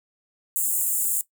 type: high-pass noise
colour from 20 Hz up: pink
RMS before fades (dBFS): -24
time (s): 0.56-1.21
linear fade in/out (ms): 0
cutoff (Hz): 7100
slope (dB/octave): 96
effects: noise-tail reverb RT60 0.1 s tail -17 dB re dry